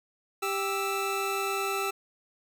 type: tone pair together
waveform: 25% pulse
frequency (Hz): 393.2 / 1320.5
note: G4 / E6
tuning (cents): +5 / +3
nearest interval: octave + major sixth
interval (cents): 2098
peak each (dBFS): -27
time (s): 0.42-1.91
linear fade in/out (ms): 10
effects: none